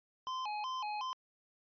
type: tone with vibrato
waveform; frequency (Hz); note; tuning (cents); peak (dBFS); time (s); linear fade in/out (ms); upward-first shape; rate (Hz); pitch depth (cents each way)
square; 932.3; A#5; 0; -37; 0.27-1.13; 0; square; 2.7; 180
effects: resampled to 11025 Hz